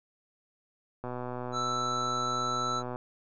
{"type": "click train", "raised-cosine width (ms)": 1, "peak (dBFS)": -23, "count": 239, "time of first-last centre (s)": [1.04, 2.959], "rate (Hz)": 124}
{"type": "tone", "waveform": "square", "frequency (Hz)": 1323, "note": "E6", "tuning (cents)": 6, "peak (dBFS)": -30, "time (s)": [1.52, 2.83], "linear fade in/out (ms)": 50}
{"effects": ["resampled to 16000 Hz"]}